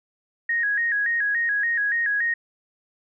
sine tone with vibrato, 1760 Hz, A6, in tune, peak -20 dBFS, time 0.49-2.34 s, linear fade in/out 5 ms, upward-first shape square, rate 3.5 Hz, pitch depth 100 cents each way, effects none

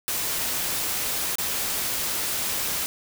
white noise with dropouts, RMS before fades -27 dBFS, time 0.08-2.86 s, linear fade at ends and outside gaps 0 ms, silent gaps 1.355-1.384 s, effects none

